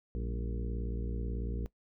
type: harmonic tone with a mistuned harmonic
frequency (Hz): 58.27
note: A#1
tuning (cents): 0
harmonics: 1 / 2 / 3 / 4 / 5 / 6 / 7 / 8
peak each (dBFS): -34 / -42 / -44 / -48 / -48 / -50 / -49 / -49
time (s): 0.15-1.66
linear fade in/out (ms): 0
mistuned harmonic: 3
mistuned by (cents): +150
effects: noise-tail reverb RT60 0.1 s tail -20 dB re dry